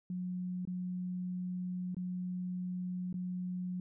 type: tone with dropouts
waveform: sine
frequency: 181.2 Hz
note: F#3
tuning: 36 cents flat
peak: -35 dBFS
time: 0.1-3.8 s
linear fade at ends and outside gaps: 2 ms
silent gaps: 0.652-0.674 / 1.946-1.967 / 3.128-3.141 s
effects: none